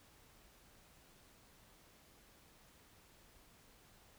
silence, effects pink hiss -65 dBFS RMS until 4.18 s

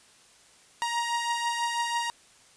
sawtooth beating tone pair, 940 / 946.1 Hz, A#5 / A#5, +14 / +25 cents, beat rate 6.1 Hz, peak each -24 / -30 dBFS, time 0.82-2.1 s, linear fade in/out 0 ms, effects white hiss -57 dBFS RMS until 2.56 s + resampled to 22050 Hz

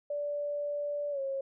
sine tone with pitch glide, 582 to 543 Hz, D5 to C#5, -16 to -36 cents, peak -31 dBFS, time 0.1-1.41 s, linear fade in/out 5 ms, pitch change -120 cents, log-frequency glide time 1.11-1.2 s, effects none

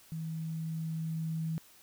sine tone with level ramp, 161.1 Hz, E3, 39 cents flat, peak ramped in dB -35 to -31 dBFS, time 0.12-1.58 s, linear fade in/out 0 ms, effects white hiss -59 dBFS RMS until 1.82 s

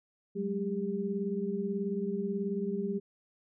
sine tone cluster, 189 / 207.4 / 400 Hz, F#3 / G#3 / G4, +37 / -2 / +35 cents, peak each -35 / -35 / -34 dBFS, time 0.35-3 s, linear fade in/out 20 ms, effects none

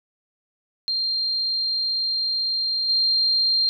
sine tone with level steps, 4186 Hz, C8, in tune, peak -21 / -17 dBFS, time 0.88-3.69 s, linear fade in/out 0 ms, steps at 2.88 s, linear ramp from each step 20 ms, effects none

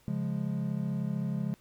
triangle chord, Db major, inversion none, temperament equal, 138.59 / 174.61 / 207.7 Hz, Db3 / F3 / Ab3, 0 / 0 / 0 cents, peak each -32 dBFS, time 0.08-1.54 s, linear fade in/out 0 ms, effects pink hiss -64 dBFS RMS until 1.6 s

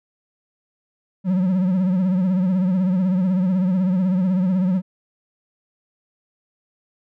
triangle tone with vibrato, 185 Hz, F#3, in tune, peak -14 dBFS, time 1.24-4.82 s, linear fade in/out 50 ms, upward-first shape triangle, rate 16 Hz, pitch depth 96 cents each way, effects none

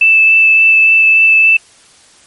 sine tone with vibrato, 2637 Hz, E7, in tune, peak -4 dBFS, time 0.01-1.57 s, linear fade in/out 5 ms, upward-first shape sine, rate 3.5 Hz, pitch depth 8 cents each way, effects white hiss -44 dBFS RMS until 2.26 s + MP3 48 kbps

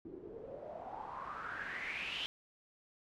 white noise with low-pass filter sweep, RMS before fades -44 dBFS, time 0.05-2.26 s, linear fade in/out 0 ms, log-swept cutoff 320 to 3200 Hz, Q 6.8, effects none

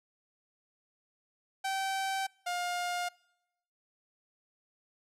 sawtooth tone pair in turn, 773 / 708.8 Hz, G5 / F5, -24 / +25 cents, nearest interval major second, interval 151 cents, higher first, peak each -27 / -28 dBFS, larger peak first, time 1.64-2.27 / 2.46-3.09 s, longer neither, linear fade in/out 10 ms, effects noise-tail reverb RT60 0.9 s tail -26 dB re dry + low-pass 11000 Hz 12 dB/octave

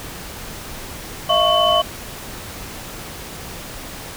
sine tone cluster, 630 / 685 / 1108 / 3022 Hz, D#5 / F5 / C#6 / F#7, +21 / -34 / -1 / +36 cents, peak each -18 dBFS, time 1.29-1.82 s, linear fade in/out 10 ms, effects tanh soft clip ceiling -2 dBFS + pink hiss -33 dBFS RMS until 4.16 s

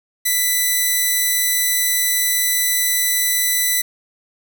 5% pulse tone, 1989 Hz, B6, 12 cents sharp, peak -5 dBFS, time 0.25-3.82 s, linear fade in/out 10 ms, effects 7-bit

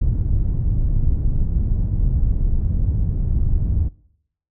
pink low-pass noise, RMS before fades -18 dBFS, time 0.01-3.89 s, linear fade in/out 10 ms, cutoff 100 Hz, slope 12 dB/octave, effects noise-tail reverb RT60 0.7 s tail -22 dB re dry

